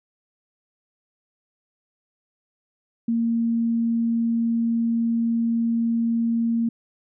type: tone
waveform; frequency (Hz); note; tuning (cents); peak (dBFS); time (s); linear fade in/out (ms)
sine; 230.9; A#3; -16; -19; 3.08-6.69; 5
effects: none